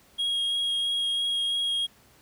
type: tone with vibrato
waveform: triangle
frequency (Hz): 3278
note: G#7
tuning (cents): -23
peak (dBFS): -23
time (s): 0.18-1.87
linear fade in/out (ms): 20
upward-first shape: sine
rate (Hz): 3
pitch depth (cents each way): 9
effects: pink hiss -58 dBFS RMS until 2.21 s + high-pass 60 Hz 12 dB/octave